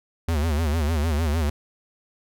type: tone with vibrato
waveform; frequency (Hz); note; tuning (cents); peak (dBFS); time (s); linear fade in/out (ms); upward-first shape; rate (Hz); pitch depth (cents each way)
square; 77.78; D#2; 0; -21; 0.28-1.5; 5; sine; 6.6; 140
effects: none